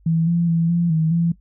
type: tone with pitch steps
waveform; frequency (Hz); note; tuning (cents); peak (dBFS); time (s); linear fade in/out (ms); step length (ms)
sine; 163.6 / 170.6 / 166.1 / 171.4 / 159.3 / 168.8; E3 / F3 / E3 / F3 / D#3 / E3; -13 / -40 / +13 / -32 / +41 / +41; -15; 0.06-1.32; 5; 210
effects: noise-tail reverb RT60 0.1 s tail -18 dB re dry + added 50 Hz sine -50 dBFS peak until 1.4 s